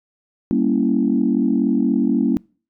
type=chord; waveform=sine; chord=G diminished seventh; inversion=none; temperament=equal; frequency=196 / 233.1 / 277.2 / 329.6 Hz; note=G3 / Bb3 / Db4 / Fb4; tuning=0 / 0 / 0 / 0 cents; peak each=-22 / -18 / -19 / -23 dBFS; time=0.51-2.37 s; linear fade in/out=0 ms; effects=noise-tail reverb RT60 0.4 s tail -26 dB re dry + tanh soft clip ceiling -5 dBFS